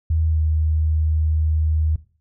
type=tone with pitch glide; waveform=sine; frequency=79.8 to 78.16 Hz; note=D#2 to D#2; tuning=+44 to +8 cents; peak=-16 dBFS; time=0.1-1.96 s; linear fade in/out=5 ms; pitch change=-36 cents; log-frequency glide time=0.28-0.39 s; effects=noise-tail reverb RT60 0.4 s tail -17 dB re dry